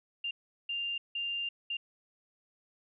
sine tone bursts at uneven times, 2794 Hz, F7, in tune, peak -32 dBFS, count 4, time 0.24-0.31 / 0.69-0.98 / 1.15-1.49 / 1.7-1.77 s, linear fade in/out 5 ms, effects none

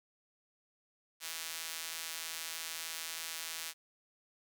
sawtooth tone with high-pass filter, 163.2 Hz, E3, 17 cents flat, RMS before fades -42 dBFS, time 1.2-3.74 s, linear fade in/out 50 ms, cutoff 2800 Hz, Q 0.52, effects none

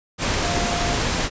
sine tone in noise, 698.5 Hz, F5, in tune, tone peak -27 dBFS, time 0.4-0.99 s, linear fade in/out 50 ms, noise pink, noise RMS -22 dBFS, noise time 0.18-1.3 s, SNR -8 dB, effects resampled to 16000 Hz

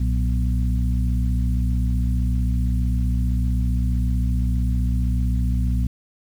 harmonic tone with a mistuned harmonic, 61.74 Hz, B1, in tune, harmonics 1 / 2 / 3 / 4, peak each -19 / -25 / -29 / -31 dBFS, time 0-5.87 s, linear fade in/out 5 ms, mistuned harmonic 2, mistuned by -91 cents, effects 8-bit

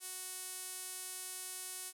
sawtooth tone with band-pass filter, 370 Hz, F#4, in tune, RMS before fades -45 dBFS, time 0-1.93 s, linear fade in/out 50 ms, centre 10000 Hz, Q 1.9, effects none

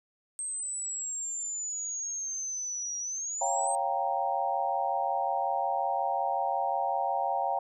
sine exponential two-way sweep, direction down then up, 8372 to 5730 to 8372 Hz, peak -32 dBFS, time 0.39-3.75 s, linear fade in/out 0 ms, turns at 2.98 s
sine chord, G half-diminished seventh, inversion second, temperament equal, 554.4 / 698.5 / 784 / 932.3 Hz, Db5 / F5 / G5 / Bb5, 0 / 0 / 0 / 0 cents, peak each -35 / -32 / -30 / -33 dBFS, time 3.41-7.59 s, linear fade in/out 5 ms
effects none

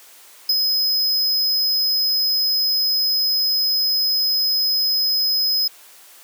square tone with ADSR envelope, 5070 Hz, D#8, 32 cents sharp, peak -14 dBFS, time 0.49-5.68 s, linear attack 5 ms, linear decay 38 ms, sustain -3 dB, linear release 7 ms, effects white hiss -46 dBFS RMS until 6.23 s + high-pass 400 Hz 12 dB/octave

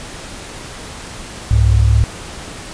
sine tone pair together, 66.21 / 103.83 Hz, C2 / G#2, +21 / 0 cents, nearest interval minor sixth, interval 779 cents, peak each -11 dBFS, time 1.51-2.04 s, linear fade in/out 0 ms, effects pink hiss -31 dBFS RMS until 2.73 s + resampled to 22050 Hz

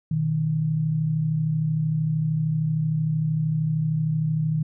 sine tone pair together, 123.47 / 156.55 Hz, B2 / D#3, 0 / +11 cents, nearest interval major third, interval 411 cents, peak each -29 / -21 dBFS, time 0.11-4.63 s, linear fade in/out 5 ms, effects none

